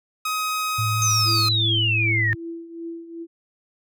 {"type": "tone", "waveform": "sawtooth", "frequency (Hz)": 1261, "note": "D#6", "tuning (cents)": 23, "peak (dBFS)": -19, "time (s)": [0.25, 1.49], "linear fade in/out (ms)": 5}
{"type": "tone with vibrato", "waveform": "sine", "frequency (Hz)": 109.2, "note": "A2", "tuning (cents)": -13, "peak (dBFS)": -22, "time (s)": [0.78, 2.35], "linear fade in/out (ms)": 10, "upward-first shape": "triangle", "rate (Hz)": 5.8, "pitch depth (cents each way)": 18}
{"type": "exponential sweep", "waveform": "sine", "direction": "down", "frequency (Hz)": [6390, 1800], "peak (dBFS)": -19, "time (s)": [1.02, 2.33], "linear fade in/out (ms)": 0}
{"type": "tone with tremolo", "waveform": "sine", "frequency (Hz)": 334, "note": "E4", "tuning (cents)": 23, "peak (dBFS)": -28, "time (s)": [1.24, 3.27], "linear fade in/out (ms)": 50, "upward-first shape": "triangle", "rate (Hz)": 2.6, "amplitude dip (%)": 75}
{"effects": []}